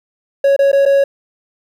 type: tone with dropouts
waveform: triangle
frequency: 554.4 Hz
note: C#5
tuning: in tune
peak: -6 dBFS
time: 0.44-1.04 s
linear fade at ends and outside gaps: 5 ms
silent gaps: 0.564-0.59 / 0.717-0.729 / 0.854-0.86 s
effects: 8-bit